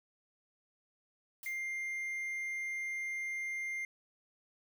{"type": "noise with exponential decay", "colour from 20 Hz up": "blue", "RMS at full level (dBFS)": -45, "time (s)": [1.43, 1.68], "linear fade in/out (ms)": 2, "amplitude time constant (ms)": 54}
{"type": "tone", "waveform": "triangle", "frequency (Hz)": 2100, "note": "C7", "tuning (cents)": 6, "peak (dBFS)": -34, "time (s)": [1.46, 3.85], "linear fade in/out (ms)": 2}
{"effects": []}